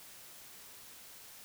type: silence
effects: white hiss -53 dBFS RMS until 1.44 s